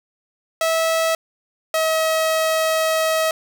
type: tone pair in turn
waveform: sawtooth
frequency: 650 / 639.2 Hz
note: E5 / D#5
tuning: -24 / +47 cents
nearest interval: unison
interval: 29 cents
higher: first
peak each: -13 dBFS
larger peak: neither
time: 0.61-1.15 / 1.74-3.31 s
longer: second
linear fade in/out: 2 ms
effects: none